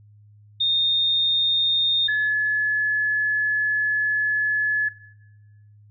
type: tone pair in turn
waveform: sine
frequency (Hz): 3666 / 1711.2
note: A#7 / A6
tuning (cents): -30 / -49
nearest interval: octave + minor second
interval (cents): 1319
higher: first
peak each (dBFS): -18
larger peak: neither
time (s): 0.6-2.08 / 2.08-4.89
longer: second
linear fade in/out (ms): 10
effects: noise-tail reverb RT60 1.0 s tail -18 dB re dry + added 104 Hz sine -48 dBFS peak until 5.9 s